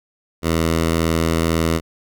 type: tone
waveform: 10% pulse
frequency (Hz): 82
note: E2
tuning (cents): -9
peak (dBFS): -8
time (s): 0.42-1.81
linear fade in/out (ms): 50
effects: none